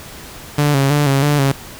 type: tone with vibrato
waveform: sawtooth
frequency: 141.8 Hz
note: C#3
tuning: 40 cents sharp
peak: -8 dBFS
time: 0.58-1.52 s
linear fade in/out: 5 ms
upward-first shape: square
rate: 3.1 Hz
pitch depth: 57 cents each way
effects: pink hiss -35 dBFS RMS until 1.79 s